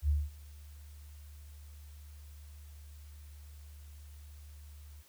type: tone with ADSR envelope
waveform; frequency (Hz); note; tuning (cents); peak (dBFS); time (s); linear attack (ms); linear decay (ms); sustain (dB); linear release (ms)
sine; 73.42; D2; 0; -24; 0.02-5.03; 68; 210; -24; 30
effects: white hiss -63 dBFS RMS until 5.08 s